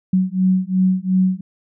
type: beating tone pair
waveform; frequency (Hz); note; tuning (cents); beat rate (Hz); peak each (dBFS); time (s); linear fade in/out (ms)
sine; 185 / 187.8; F#3 / F#3; 0 / +26; 2.8; -17; 0.13-1.41; 5
effects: none